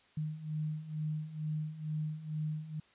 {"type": "beating tone pair", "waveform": "sine", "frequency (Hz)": [152.5, 154.7], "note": ["D#3", "D#3"], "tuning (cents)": [-34, -10], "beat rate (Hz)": 2.2, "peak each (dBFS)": [-40, -36], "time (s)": [0.17, 2.8], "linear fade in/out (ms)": 5, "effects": ["white hiss -65 dBFS RMS until 2.94 s", "resampled to 8000 Hz"]}